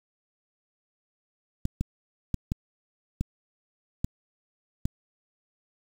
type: clicks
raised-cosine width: 5 ms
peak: -14 dBFS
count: 7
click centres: 1.654 / 1.81 / 2.343 / 2.519 / 3.21 / 4.045 / 4.855 s
effects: 7-bit